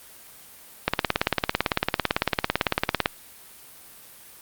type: click train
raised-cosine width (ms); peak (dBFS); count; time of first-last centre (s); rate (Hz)
0.3; -3; 40; 0.88-3.059; 17.9
effects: white hiss -47 dBFS RMS until 4.41 s + Opus 32 kbps